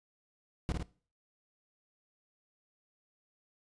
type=noise with echo; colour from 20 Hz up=brown; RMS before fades=-31 dBFS; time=0.69-0.72 s; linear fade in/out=0 ms; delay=53 ms; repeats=2; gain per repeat=-3 dB; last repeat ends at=0.826 s; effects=noise-tail reverb RT60 0.4 s tail -20 dB re dry + resampled to 22050 Hz